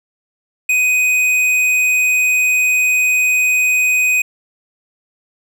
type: tone with tanh clipping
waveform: sine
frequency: 2500 Hz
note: D#7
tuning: 8 cents sharp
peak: -13 dBFS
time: 0.69-4.22 s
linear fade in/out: 5 ms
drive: 12 dB
effects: none